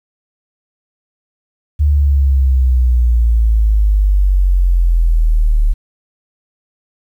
sine exponential sweep, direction down, 74.3 to 36.71 Hz, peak -8 dBFS, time 1.79-5.74 s, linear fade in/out 20 ms, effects 8-bit

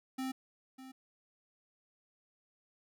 square tone with echo, 262 Hz, C4, 2 cents sharp, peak -36 dBFS, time 0.18-0.32 s, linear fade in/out 10 ms, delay 600 ms, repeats 1, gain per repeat -13 dB, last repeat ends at 0.92 s, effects none

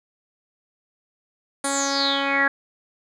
10% pulse tone with low-pass filter sweep, 277.2 Hz, C#4, in tune, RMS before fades -22 dBFS, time 1.64-2.48 s, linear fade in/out 5 ms, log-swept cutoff 9500 to 1700 Hz, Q 9.4, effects none

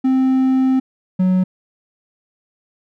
triangle tone pair in turn, 261.6 / 184.98 Hz, C4 / F#3, 0 / 0 cents, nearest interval tritone, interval 600 cents, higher first, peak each -10 dBFS, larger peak neither, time 0.04-0.8 / 1.19-1.44 s, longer first, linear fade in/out 10 ms, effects none

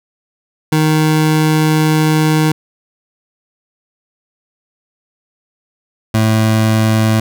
25% pulse tone pair in turn, 155.56 / 110 Hz, D#3 / A2, 0 / 0 cents, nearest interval tritone, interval 600 cents, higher first, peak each -6 dBFS, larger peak neither, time 0.72-2.52 / 6.14-7.2 s, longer first, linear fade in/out 5 ms, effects none

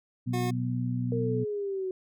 harmonic tone, 61.4 Hz, B1, 9 cents flat, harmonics 2 / 3 / 4, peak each -29 / -36 / -32 dBFS, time 0.26-1.45 s, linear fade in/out 20 ms
25% pulse tone, 361.9 Hz, F#4, 38 cents flat, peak -27 dBFS, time 0.33-0.51 s, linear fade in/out 10 ms
sine exponential sweep, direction down, 466.2 to 370 Hz, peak -29 dBFS, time 1.12-1.91 s, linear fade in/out 2 ms
effects none

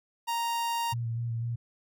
45% pulse tone, 932.3 Hz, A#5, in tune, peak -28 dBFS, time 0.27-0.94 s, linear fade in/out 20 ms
sine tone with vibrato, 116.54 Hz, A#2, in tune, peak -29 dBFS, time 0.92-1.56 s, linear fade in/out 10 ms, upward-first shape square, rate 4 Hz, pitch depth 21 cents each way
effects none

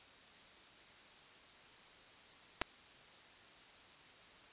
clicks, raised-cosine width 0.3 ms, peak -18 dBFS, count 2, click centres 2.615 / 2.618 s, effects white hiss -59 dBFS RMS until 4.52 s + resampled to 8000 Hz

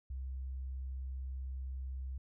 sine tone, 65.41 Hz, C2, in tune, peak -38 dBFS, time 0.1-2.18 s, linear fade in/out 5 ms, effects none

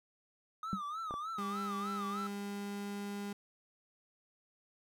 triangle tone with vibrato, 1244.5 Hz, D#6, in tune, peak -36 dBFS, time 0.63-2.27 s, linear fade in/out 2 ms, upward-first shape sine, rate 3.3 Hz, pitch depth 130 cents each way
sine tone with exponential decay, 194.5 Hz, G3, 13 cents flat, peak -28 dBFS, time 0.73-0.82 s, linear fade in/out 0 ms, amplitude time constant 19 ms
clicks, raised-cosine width 1 ms, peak -28 dBFS, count 2, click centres 1.109 / 1.14 s
35% pulse tone with pitch glide, 201.3 to 202.5 Hz, G3 to G#3, +46 to -43 cents, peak -37 dBFS, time 1.38-3.33 s, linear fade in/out 5 ms, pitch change +11 cents, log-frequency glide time 1.83-3.18 s
effects none

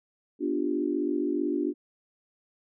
sine chord, G dominant seventh, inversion first, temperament equal, 246.9 / 293.7 / 349.2 / 392 Hz, B3 / D4 / F4 / G4, 0 / 0 / 0 / 0 cents, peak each -34 / -28 / -30 / -34 dBFS, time 0.39-1.74 s, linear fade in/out 50 ms, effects none

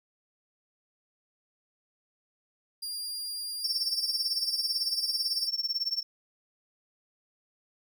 sawtooth tone, 4803 Hz, D8, 38 cents sharp, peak -31 dBFS, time 2.82-5.48 s, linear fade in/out 10 ms
triangle tone with tremolo, 5430 Hz, F8, 50 cents flat, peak -23 dBFS, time 3.64-6.03 s, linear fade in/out 5 ms, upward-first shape triangle, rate 18 Hz, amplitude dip 100%
effects none

